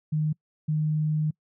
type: tone pair in turn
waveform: sine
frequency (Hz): 153.7 / 153.7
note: D#3 / D#3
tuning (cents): -21 / -21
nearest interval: unison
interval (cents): 0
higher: neither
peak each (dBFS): -22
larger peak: neither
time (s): 0.12-0.33 / 0.68-1.31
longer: second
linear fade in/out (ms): 10
effects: noise-tail reverb RT60 0.1 s tail -26 dB re dry